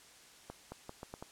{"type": "accelerating click train", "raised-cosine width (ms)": 1, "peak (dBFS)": -29, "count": 6, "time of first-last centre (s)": [0.5, 1.225], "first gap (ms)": 220, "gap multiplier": 0.79, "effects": ["white hiss -58 dBFS RMS until 1.31 s", "low-pass 9000 Hz 12 dB/octave"]}